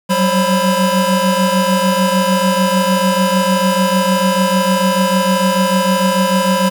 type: tone cluster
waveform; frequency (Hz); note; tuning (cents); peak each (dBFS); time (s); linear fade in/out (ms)
square; 186 / 192.7 / 533 / 994; F#3 / G3 / C5 / B5; +9 / -29 / +32 / +11; -18; 0.09-6.7; 20
effects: 7-bit